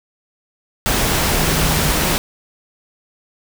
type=tone in noise; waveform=sine; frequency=157.9 Hz; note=D#3; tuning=26 cents sharp; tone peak=-21 dBFS; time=1.36-1.88 s; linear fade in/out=0 ms; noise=pink; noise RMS=-17 dBFS; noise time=0.86-2.18 s; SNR=-7 dB; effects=none